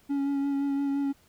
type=tone with vibrato; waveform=triangle; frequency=279.4 Hz; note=C#4; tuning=14 cents sharp; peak=-23 dBFS; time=0.09-1.13 s; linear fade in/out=20 ms; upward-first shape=sine; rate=5.8 Hz; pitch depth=18 cents each way; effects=pink hiss -62 dBFS RMS until 1.28 s